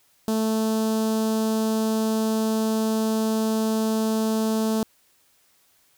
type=tone with notch filter; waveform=sawtooth; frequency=220 Hz; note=A3; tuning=in tune; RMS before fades=-23 dBFS; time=0.28-4.83 s; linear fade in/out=0 ms; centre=2100 Hz; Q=0.62; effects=white hiss -62 dBFS RMS until 5.97 s